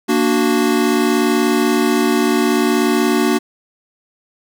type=chord; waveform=square; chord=Bb augmented; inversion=none; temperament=equal; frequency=233.1 / 293.7 / 370 Hz; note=Bb3 / D4 / F#4; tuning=0 / 0 / 0 cents; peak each=-18 dBFS; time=0.08-3.39 s; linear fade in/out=20 ms; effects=none